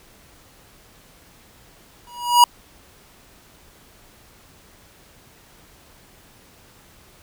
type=tone with exponential growth; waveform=square; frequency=964 Hz; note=B5; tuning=42 cents flat; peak=-6 dBFS; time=2.07-2.44 s; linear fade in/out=2 ms; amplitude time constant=80 ms; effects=pink hiss -51 dBFS RMS until 7.22 s